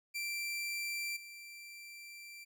sawtooth tone with level steps, 2351 Hz, D7, 1 cent sharp, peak -33 / -45 dBFS, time 0.14-2.45 s, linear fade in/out 20 ms, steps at 1.16 s, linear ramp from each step 10 ms, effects none

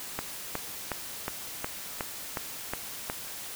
click train, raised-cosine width 0.5 ms, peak -15 dBFS, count 9, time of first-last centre 0.19-3.099 s, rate 2.75 Hz, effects white hiss -40 dBFS RMS until 3.55 s

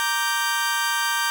sawtooth chord, G minor, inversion first, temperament equal, 932.3 / 1174.7 / 1568 Hz, Bb5 / D6 / G6, 0 / 0 / 0 cents, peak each -23 / -24 / -20 dBFS, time 0-1.3 s, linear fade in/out 0 ms, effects none

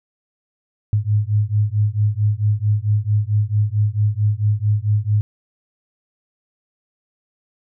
sine beating tone pair, 102.9 / 107.4 Hz, G#2 / A2, -16 / -41 cents, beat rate 4.5 Hz, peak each -18 dBFS, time 0.93-5.21 s, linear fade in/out 0 ms, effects none

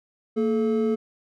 triangle tone pair together, 228.7 / 431.7 Hz, A#3 / A4, -33 / -33 cents, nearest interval major seventh, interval 1100 cents, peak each -21 dBFS, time 0.36-0.96 s, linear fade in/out 20 ms, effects none

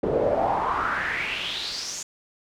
brown noise with band-pass filter sweep, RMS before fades -26 dBFS, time 0.03-2.03 s, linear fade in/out 5 ms, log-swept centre 410 to 7000 Hz, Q 5.3, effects none

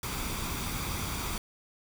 pink noise with comb filter, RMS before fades -34 dBFS, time 0.03-1.38 s, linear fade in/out 2 ms, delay 0.85 ms, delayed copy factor +0.5, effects none

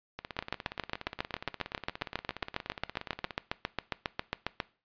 two click trains, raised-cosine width 0.3 ms, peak -22 / -14 dBFS, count 54 / 32, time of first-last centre 0.19-3.308 / 0.39-4.602 s, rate 17 / 7.36 Hz, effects noise-tail reverb RT60 0.4 s tail -20 dB re dry + resampled to 11025 Hz

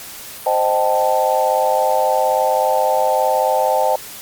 sine chord, A half-diminished seventh, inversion first, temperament equal with one note detuned, 523.3 / 622.3 / 776.3 / 880 Hz, C5 / Eb5 / G5 / A5, 0 / 0 / -17 / 0 cents, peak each -19 dBFS, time 0.46-3.96 s, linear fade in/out 5 ms, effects white hiss -34 dBFS RMS until 4.21 s + Opus 48 kbps

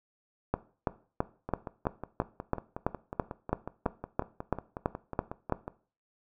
two click trains, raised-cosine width 1 ms, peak -22 / -12 dBFS, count 24 / 16, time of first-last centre 1.49-5.679 / 0.54-5.523 s, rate 5.49 / 3.01 Hz, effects noise-tail reverb RT60 0.4 s tail -17 dB re dry

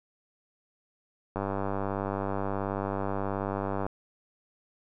click train, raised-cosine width 1 ms, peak -17 dBFS, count 248, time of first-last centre 1.36-3.865 s, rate 98.6 Hz, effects none

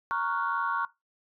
sine chord, Gb major seventh, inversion first, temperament equal, 932.3 / 1108.7 / 1396.9 / 1480 Hz, Bb5 / Db6 / F6 / Gb6, 0 / 0 / 0 / 0 cents, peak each -32 / -29 / -33 / -34 dBFS, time 0.11-0.85 s, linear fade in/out 0 ms, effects noise-tail reverb RT60 0.2 s tail -19 dB re dry + tanh soft clip ceiling -17 dBFS

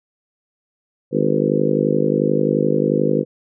harmonic tone with a mistuned harmonic, 51.4 Hz, G#1, 17 cents flat, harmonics 3 / 4 / 5 / 6 / 7 / 8 / 9 / 10, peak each -23 / -23 / -23 / -23 / -23 / -23 / -23 / -23 dBFS, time 1.11-3.25 s, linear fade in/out 50 ms, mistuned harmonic 10, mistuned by -34 cents, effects none

